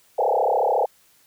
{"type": "tone with frequency modulation", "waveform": "sine", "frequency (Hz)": 660, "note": "E5", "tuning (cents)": 2, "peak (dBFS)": -17, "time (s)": [0.18, 0.86], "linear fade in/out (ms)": 10, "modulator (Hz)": 34, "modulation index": 5.9, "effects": ["white hiss -58 dBFS RMS until 1.26 s"]}